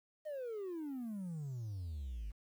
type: exponential sweep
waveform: triangle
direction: down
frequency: 627 to 48.54 Hz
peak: -37 dBFS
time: 0.25-2.32 s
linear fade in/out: 20 ms
effects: tanh soft clip ceiling -34 dBFS + 11-bit